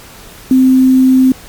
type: tone with quantisation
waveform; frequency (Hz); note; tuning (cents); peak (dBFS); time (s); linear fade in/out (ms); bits
sine; 259.9; C4; -11; -4; 0.51-1.32; 2; 5
effects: pink hiss -35 dBFS RMS until 1.48 s + MP3 96 kbps